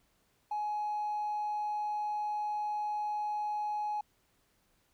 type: tone with hard clipping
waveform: sine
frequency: 840 Hz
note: G#5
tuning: 19 cents sharp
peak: -32 dBFS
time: 0.51-4.01 s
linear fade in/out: 5 ms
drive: 1 dB
effects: pink hiss -72 dBFS RMS until 4.93 s